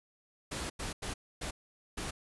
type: noise bursts at uneven times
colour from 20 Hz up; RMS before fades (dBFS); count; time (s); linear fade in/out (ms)
pink; -38; 5; 0.51-0.7 / 0.79-0.93 / 1.02-1.14 / 1.41-1.51 / 1.97-2.11; 10
effects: resampled to 24000 Hz